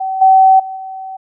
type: tone with level steps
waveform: sine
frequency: 763 Hz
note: G5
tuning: 47 cents flat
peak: -16 / -4 / -22 / -24 dBFS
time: 0-1.17 s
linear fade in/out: 10 ms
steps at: 0.21 / 0.59 / 0.76 s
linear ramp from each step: 10 ms
effects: none